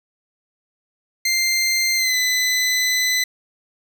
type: tone with pitch glide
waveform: 20% pulse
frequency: 2093 to 2010 Hz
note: C7 to B6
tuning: 0 to +30 cents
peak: -12 dBFS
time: 1.25-3.24 s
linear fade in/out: 5 ms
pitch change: -70 cents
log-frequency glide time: 1.96-2.16 s
effects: none